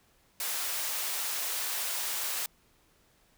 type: high-pass noise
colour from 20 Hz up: white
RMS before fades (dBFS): -33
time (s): 0.4-2.46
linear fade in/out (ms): 2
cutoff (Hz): 570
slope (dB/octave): 12
effects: pink hiss -66 dBFS RMS until 3.37 s